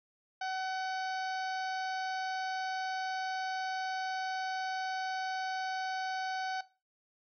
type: harmonic tone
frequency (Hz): 754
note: F#5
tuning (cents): +32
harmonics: 1 / 2 / 3 / 4 / 5 / 6 / 7 / 8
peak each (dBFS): -35 / -40 / -49 / -50 / -52 / -50 / -55 / -56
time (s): 0.41-6.61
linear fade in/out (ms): 5
effects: noise-tail reverb RT60 0.3 s tail -17 dB re dry